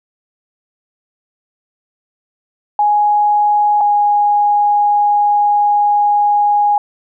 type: tone pair in turn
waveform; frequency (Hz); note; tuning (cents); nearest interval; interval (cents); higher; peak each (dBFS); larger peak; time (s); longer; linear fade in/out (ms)
sine; 832 / 825.8; G#5 / G#5; +3 / -10; unison; 13; first; -9; neither; 2.79-3.81 / 3.81-6.78; second; 2
effects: none